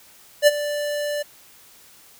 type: tone with ADSR envelope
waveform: square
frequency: 587.3 Hz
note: D5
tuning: in tune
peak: -9 dBFS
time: 0.42-1.23 s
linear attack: 51 ms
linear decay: 30 ms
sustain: -15 dB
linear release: 13 ms
effects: white hiss -50 dBFS RMS until 2.19 s